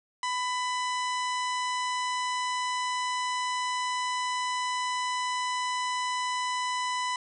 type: harmonic tone with a mistuned harmonic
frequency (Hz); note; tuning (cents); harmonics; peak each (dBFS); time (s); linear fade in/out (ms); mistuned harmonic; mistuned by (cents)
997; B5; +16; 1 / 2 / 3 / 4 / 5 / 6 / 7 / 8 / 9; -29 / -35 / -39 / -41 / -43 / -45 / -46 / -47 / -48; 0.23-7.16; 2; 5; +62
effects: none